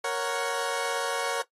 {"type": "chord", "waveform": "20% pulse", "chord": "F# major", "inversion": "first", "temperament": "equal", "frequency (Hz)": [466.2, 554.4, 740], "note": ["A#4", "C#5", "F#5"], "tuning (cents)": [0, 0, 0], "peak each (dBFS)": [-26, -26, -29], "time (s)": [0.04, 1.42], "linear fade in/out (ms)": 5, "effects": ["noise-tail reverb RT60 0.1 s tail -17 dB re dry", "AAC 32 kbps"]}